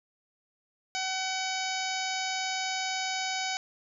harmonic tone with a mistuned harmonic, 756 Hz, F#5, 37 cents sharp, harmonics 1 / 2 / 3 / 4 / 5 / 6 / 7 / 8 / 9, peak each -34 / -39 / -36 / -40 / -40 / -41 / -39 / -42 / -41 dBFS, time 0.95-3.57 s, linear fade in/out 0 ms, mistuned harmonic 7, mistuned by -58 cents, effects none

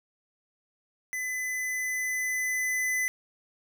square tone with level ramp, 2012 Hz, B6, 32 cents sharp, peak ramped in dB -31 to -26 dBFS, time 1.13-3.08 s, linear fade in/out 0 ms, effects none

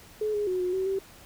sine tone with pitch steps, 427.2 / 414.7 / 367.9 / 361.8 / 378.5 / 387.1 Hz, G#4 / G#4 / F#4 / F#4 / F#4 / G4, +49 / -3 / -10 / -39 / +39 / -22 cents, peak -25 dBFS, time 0.21-0.99 s, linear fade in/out 5 ms, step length 130 ms, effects pink hiss -51 dBFS RMS until 1.25 s

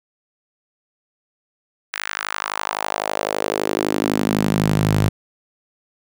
sawtooth tone with high-pass filter sweep, 51.9 Hz, G#1, in tune, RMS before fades -21 dBFS, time 1.93-5.09 s, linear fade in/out 5 ms, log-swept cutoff 1800 to 110 Hz, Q 2.2, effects none

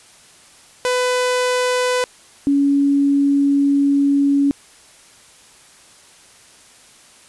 sawtooth / sine tone pair in turn, 500 / 281.1 Hz, B4 / C#4, +21 / +24 cents, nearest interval minor seventh, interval 997 cents, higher first, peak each -12 dBFS, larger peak neither, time 0.85-2.04 / 2.47-4.51 s, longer second, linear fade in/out 0 ms, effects white hiss -47 dBFS RMS until 7.28 s + resampled to 24000 Hz

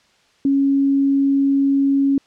sine tone, 276.1 Hz, C#4, 7 cents flat, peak -13 dBFS, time 0.45-2.18 s, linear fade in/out 2 ms, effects white hiss -57 dBFS RMS until 2.26 s + low-pass 5000 Hz 12 dB/octave

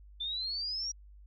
sine exponential sweep, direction up, 3520 to 5740 Hz, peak -33 dBFS, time 0.2-0.92 s, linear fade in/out 10 ms, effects added 50 Hz sine -51 dBFS peak until 1.26 s

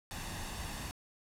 pink noise with comb filter, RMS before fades -41 dBFS, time 0.11-0.91 s, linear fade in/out 0 ms, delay 1.1 ms, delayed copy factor +0.5, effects low-pass 12000 Hz 12 dB/octave

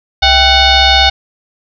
sine tone with frequency modulation, 2217 Hz, C#7, in tune, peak -5 dBFS, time 0.22-1.1 s, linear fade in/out 10 ms, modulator 717 Hz, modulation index 3.1, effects none

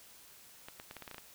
clicks, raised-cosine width 0.3 ms, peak -29 dBFS, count 9, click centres 0.685 / 0.799 / 0.911 / 0.967 / 1.023 / 1.078 / 1.113 / 1.145 / 1.182 s, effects white hiss -57 dBFS RMS until 1.34 s

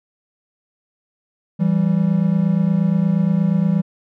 triangle tone pair together, 166.1 / 194.58 Hz, E3 / G3, +13 / -13 cents, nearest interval minor third, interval 274 cents, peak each -15 dBFS, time 1.59-3.82 s, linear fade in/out 20 ms, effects none

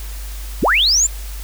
sine linear sweep, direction up, 78.5 to 7470 Hz, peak -11 dBFS, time 0.62-1.07 s, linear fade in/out 10 ms, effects added 50 Hz sine -26 dBFS peak until 1.43 s + white hiss -37 dBFS RMS until 1.43 s

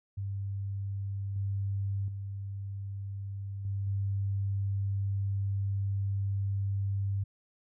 sine tone with level steps, 98.8 Hz, G2, 14 cents sharp, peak -32 / -29 / -35 / -30 / -28 dBFS, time 0.17-7.24 s, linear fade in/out 10 ms, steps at 1.36 / 2.08 / 3.65 / 3.87 s, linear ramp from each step 2 ms, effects none

